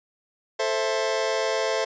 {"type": "chord", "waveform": "sawtooth", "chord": "A minor", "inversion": "none", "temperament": "just", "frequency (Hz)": [440, 528, 660], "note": ["A4", "C5", "E5"], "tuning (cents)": [0, 16, 2], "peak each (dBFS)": -23, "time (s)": [0.59, 1.85], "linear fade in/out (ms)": 10, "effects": ["resampled to 16000 Hz"]}